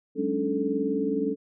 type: tone cluster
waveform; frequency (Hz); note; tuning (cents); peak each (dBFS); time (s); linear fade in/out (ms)
sine; 189.2 / 210.5 / 276.8 / 296.3 / 437.5; F#3 / G#3 / C#4 / D4 / A4; +39 / +24 / -2 / +15 / -10; -35 / -33 / -28 / -32 / -28; 0.15-1.36; 50
effects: none